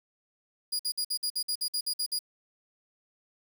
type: tone bursts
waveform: sawtooth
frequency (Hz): 4874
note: D#8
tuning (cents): -37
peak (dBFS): -25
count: 12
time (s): 0.72-2.191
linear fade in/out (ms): 10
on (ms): 74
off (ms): 53
effects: 9-bit